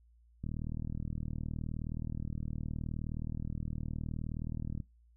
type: click train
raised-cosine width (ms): 5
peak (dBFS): -26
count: 172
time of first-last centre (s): 0.44-4.802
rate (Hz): 39.2
effects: noise-tail reverb RT60 0.2 s tail -21 dB re dry + added 58 Hz sine -61 dBFS peak until 5.16 s